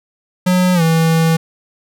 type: tone with pitch glide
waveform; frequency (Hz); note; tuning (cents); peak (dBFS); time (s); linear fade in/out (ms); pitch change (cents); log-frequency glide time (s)
square; 182 to 163.08; F#3 to E3; -28 to -18; -11; 0.46-1.37; 10; -190; 0.74-0.82
effects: none